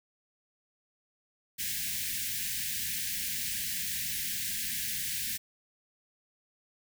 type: band-stop noise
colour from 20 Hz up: white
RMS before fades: -34 dBFS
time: 1.58-5.38 s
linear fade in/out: 20 ms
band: 250 to 1600 Hz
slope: 96 dB/octave
effects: none